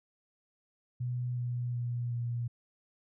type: tone with pitch steps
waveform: sine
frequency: 123.47 / 122.05 / 120.65 / 119.26 Hz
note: B2 / B2 / B2 / A#2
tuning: 0 / -20 / -40 / +40 cents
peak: -31 dBFS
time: 1-2.48 s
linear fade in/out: 10 ms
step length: 370 ms
effects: none